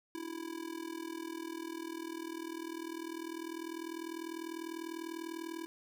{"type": "tone with amplitude modulation", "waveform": "square", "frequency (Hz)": 329.6, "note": "E4", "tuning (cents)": 0, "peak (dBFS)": -37, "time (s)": [0.15, 5.66], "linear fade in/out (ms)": 0, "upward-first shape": "sine", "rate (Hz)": 40.1, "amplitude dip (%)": 85, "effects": []}